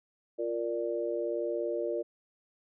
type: chord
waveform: sine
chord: Bb major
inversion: second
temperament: equal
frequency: 349.2 / 466.2 / 587.3 Hz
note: F4 / Bb4 / D5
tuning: 0 / 0 / 0 cents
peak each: -34 dBFS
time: 0.38-2.03 s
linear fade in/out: 20 ms
effects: none